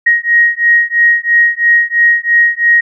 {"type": "beating tone pair", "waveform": "sine", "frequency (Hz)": [1880, 1883], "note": ["A#6", "A#6"], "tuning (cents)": [14, 17], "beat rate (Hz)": 3, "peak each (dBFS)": -10, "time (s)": [0.06, 2.81], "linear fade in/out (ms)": 10, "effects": []}